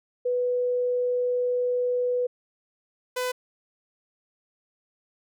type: tone pair in turn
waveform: sine / sawtooth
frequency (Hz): 493.9 / 501.7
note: B4 / B4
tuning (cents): 0 / +27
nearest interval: unison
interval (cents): 27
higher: second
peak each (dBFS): -22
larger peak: neither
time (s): 0.25-2.27 / 3.16-3.32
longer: first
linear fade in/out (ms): 10
effects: none